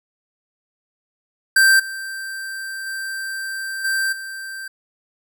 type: tone with level steps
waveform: square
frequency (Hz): 1567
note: G6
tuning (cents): -1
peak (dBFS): -11 / -28 / -26 / -19 / -30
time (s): 1.56-4.68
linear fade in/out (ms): 5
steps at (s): 1.79 / 2.86 / 3.84 / 4.12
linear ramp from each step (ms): 10
effects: none